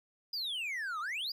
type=exponential two-way sweep; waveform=triangle; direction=down then up; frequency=5010 to 1180 to 5010 Hz; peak=-33 dBFS; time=0.33-1.32 s; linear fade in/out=5 ms; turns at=1 s; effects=none